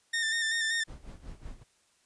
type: tone with vibrato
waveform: sawtooth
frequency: 1809 Hz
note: A6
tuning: 48 cents sharp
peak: -24 dBFS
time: 0.13-0.84 s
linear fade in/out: 10 ms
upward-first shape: square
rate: 5.2 Hz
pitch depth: 28 cents each way
type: noise with tremolo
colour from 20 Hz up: brown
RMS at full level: -42 dBFS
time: 0.87-1.64 s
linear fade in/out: 20 ms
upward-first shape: sine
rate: 5.3 Hz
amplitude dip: 80%
effects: white hiss -68 dBFS RMS until 2.05 s + resampled to 22050 Hz